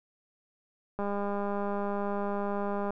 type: click train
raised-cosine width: 1 ms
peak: -20 dBFS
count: 388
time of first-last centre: 0.99-2.906 s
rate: 202 Hz
effects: none